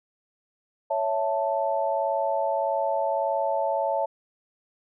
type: chord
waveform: sine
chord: A major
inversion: first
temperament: equal with one note detuned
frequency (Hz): 557.6 / 659.3 / 880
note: C#5 / E5 / A5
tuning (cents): +10 / 0 / 0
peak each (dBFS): -27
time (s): 0.9-4.06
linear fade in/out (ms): 10
effects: none